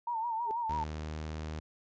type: tone with vibrato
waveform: sine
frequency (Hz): 920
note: A#5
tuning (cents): -23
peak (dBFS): -31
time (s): 0.07-0.84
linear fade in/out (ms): 5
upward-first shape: sine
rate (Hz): 6.2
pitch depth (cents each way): 79
type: tone with exponential growth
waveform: sine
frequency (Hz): 417.9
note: G#4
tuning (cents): +11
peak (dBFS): -34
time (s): 0.42-0.51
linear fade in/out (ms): 0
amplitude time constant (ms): 18
type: tone with pitch glide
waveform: sawtooth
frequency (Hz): 77 to 77.8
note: D#2 to D#2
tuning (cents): -17 to 0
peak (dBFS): -33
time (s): 0.69-1.6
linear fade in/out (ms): 10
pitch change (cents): +17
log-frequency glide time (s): 0.88-1.3
effects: resampled to 16000 Hz